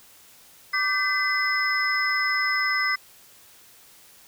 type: tone cluster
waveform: sine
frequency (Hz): 1165 / 1543 / 2018 / 5160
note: D6 / G6 / B6 / E8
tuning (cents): -14 / -28 / +37 / -38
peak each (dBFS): -28 / -29 / -23 / -31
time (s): 0.73-2.96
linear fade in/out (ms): 10
effects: white hiss -52 dBFS RMS until 4.27 s